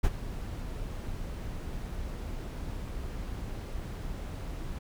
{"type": "noise with ADSR envelope", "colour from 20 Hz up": "brown", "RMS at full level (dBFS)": -23, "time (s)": [0.03, 4.79], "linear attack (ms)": 18, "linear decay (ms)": 42, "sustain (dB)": -14, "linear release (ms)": 10, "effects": []}